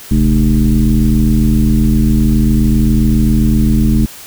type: tone with frequency modulation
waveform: sine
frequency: 134.5 Hz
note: C3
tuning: 48 cents sharp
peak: -7 dBFS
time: 0.11-4.06 s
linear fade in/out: 5 ms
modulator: 80.5 Hz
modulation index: 1.7
effects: white hiss -33 dBFS RMS until 4.26 s